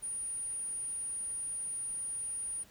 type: tone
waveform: sine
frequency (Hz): 9570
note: D9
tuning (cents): +32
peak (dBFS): -35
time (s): 0.02-2.64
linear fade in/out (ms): 20
effects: pink hiss -60 dBFS RMS until 2.7 s